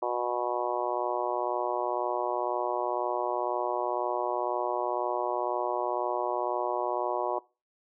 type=harmonic tone; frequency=122 Hz; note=B2; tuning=21 cents flat; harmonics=3 / 4 / 5 / 6 / 7 / 8 / 9; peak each=-34 / -37 / -33 / -35 / -36 / -35 / -39 dBFS; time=0.02-7.39 s; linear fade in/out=5 ms; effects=noise-tail reverb RT60 0.3 s tail -22 dB re dry